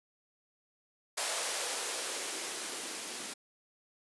violet noise with band-pass filter sweep, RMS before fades -37 dBFS, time 1.17-3.34 s, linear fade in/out 10 ms, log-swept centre 600 to 240 Hz, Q 2, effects resampled to 24000 Hz

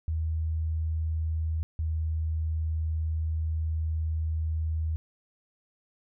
sine tone pair in turn, 79.8 / 79.51 Hz, D#2 / D#2, +44 / +38 cents, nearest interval unison, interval 6 cents, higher first, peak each -26 dBFS, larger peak neither, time 0.08-1.63 / 1.79-4.96 s, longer second, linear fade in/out 0 ms, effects none

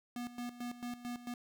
square tone with tremolo, 242.4 Hz, B3, 32 cents flat, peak -39 dBFS, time 0.16-1.34 s, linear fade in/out 2 ms, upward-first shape square, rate 4.5 Hz, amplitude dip 75%, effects none

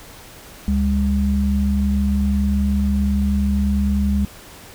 sine tone pair together, 71.3 / 201.7 Hz, C#2 / G3, +49 / +50 cents, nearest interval octave + tritone, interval 1801 cents, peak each -18 dBFS, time 0.68-4.25 s, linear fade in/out 0 ms, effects pink hiss -41 dBFS RMS until 4.74 s

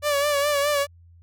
sawtooth tone with vibrato, 577 Hz, D5, 31 cents flat, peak -16 dBFS, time 0.02-0.87 s, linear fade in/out 50 ms, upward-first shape sine, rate 4.8 Hz, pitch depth 51 cents each way, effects added 85 Hz sine -48 dBFS peak until 1.22 s

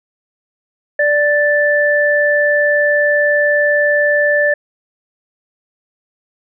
sine tone pair together, 587.3 / 1760 Hz, D5 / A6, 0 / 0 cents, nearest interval octave + perfect fifth, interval 1900 cents, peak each -13 dBFS, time 0.99-4.54 s, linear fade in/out 5 ms, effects none

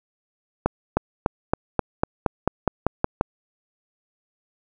accelerating click train, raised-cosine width 1 ms, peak -4 dBFS, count 12, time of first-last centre 0.66-3.211 s, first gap 310 ms, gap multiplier 0.94, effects none

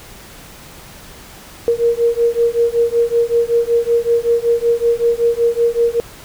sine beating tone pair, 466.2 / 471.5 Hz, A#4 / A#4, 0 / +20 cents, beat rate 5.3 Hz, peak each -15 dBFS, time 1.68-6 s, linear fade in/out 0 ms, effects pink hiss -38 dBFS RMS until 6.24 s

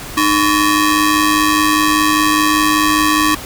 sawtooth ring-modulated tone, 717 Hz, F5, 45 cents sharp, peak -4 dBFS, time 0.17-3.35 s, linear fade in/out 5 ms, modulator 411 Hz, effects pink hiss -29 dBFS RMS until 3.45 s

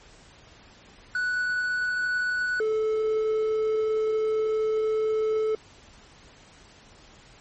triangle tone pair in turn, 1480 / 435.6 Hz, F#6 / A4, 0 / -17 cents, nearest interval octave + major sixth, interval 2117 cents, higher first, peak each -22 / -20 dBFS, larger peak second, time 1.15-2.6 / 2.6-5.55 s, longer second, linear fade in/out 2 ms, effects pink hiss -52 dBFS RMS until 7.4 s + MP3 32 kbps

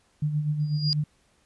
sine tone with tremolo, 150 Hz, D3, 37 cents sharp, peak -21 dBFS, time 0.22-1.04 s, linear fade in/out 5 ms, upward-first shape sine, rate 8.1 Hz, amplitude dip 55%
sine tone with exponential growth, 4837 Hz, D#8, 50 cents flat, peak -20 dBFS, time 0.6-0.93 s, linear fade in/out 0 ms, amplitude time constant 70 ms
effects pink hiss -65 dBFS RMS until 1.45 s + resampled to 24000 Hz

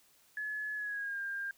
sine tone with pitch glide, 1706 to 1601 Hz, G#6 to G6, +46 to +36 cents, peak -35 dBFS, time 0.37-1.51 s, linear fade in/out 2 ms, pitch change -110 cents, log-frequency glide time 0.75-1.2 s, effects white hiss -66 dBFS RMS until 1.57 s

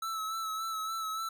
square tone with vibrato, 1309 Hz, E6, 13 cents flat, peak -34 dBFS, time 0.02-1.29 s, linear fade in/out 5 ms, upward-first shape sine, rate 3.5 Hz, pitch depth 31 cents each way, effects none

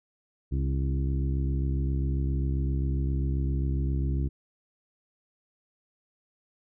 harmonic tone with a mistuned harmonic, 67.5 Hz, C#2, 45 cents flat, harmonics 1 / 2 / 3 / 4 / 5 / 6, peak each -26 / -30 / -40 / -38 / -40 / -49 dBFS, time 0.51-4.29 s, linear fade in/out 20 ms, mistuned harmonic 5, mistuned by -18 cents, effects none

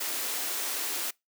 white high-pass noise, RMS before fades -32 dBFS, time 0-1.11 s, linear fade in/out 10 ms, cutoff 240 Hz, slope 96 dB/octave, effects noise-tail reverb RT60 0.2 s tail -25 dB re dry

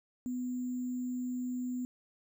sine tone with sample-and-hold, 249.7 Hz, B3, 19 cents sharp, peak -33 dBFS, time 0.26-1.85 s, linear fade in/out 0 ms, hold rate 7350 Hz, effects none

